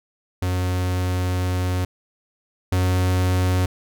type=tone pair in turn; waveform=45% pulse; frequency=91.1 / 91.68 Hz; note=F#2 / F#2; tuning=-26 / -15 cents; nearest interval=unison; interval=11 cents; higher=second; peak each=-20 / -17 dBFS; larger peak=second; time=0.42-1.85 / 2.72-3.66 s; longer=first; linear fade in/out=5 ms; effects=none